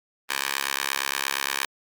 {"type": "tone with high-pass filter", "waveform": "10% pulse", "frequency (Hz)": 68.6, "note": "C#2", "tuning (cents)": -17, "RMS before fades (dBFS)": -28, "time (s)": [0.29, 1.66], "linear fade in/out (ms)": 10, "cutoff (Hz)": 1500, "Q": 0.87, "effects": ["Opus 32 kbps"]}